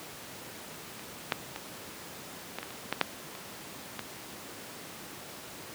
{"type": "clicks", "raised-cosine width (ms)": 0.3, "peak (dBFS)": [-29, -9, -21, -18, -20, -27, -12, -6, -27, -18], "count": 10, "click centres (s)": [0.995, 1.322, 1.561, 2.586, 2.63, 2.706, 2.926, 3.013, 3.352, 3.993], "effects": ["pink hiss -44 dBFS RMS until 5.74 s", "high-pass 150 Hz 12 dB/octave"]}